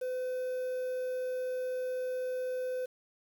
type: tone with quantisation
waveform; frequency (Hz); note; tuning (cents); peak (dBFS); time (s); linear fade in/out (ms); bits
triangle; 508; B4; +49; -30; 0.01-2.86; 10; 9
effects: none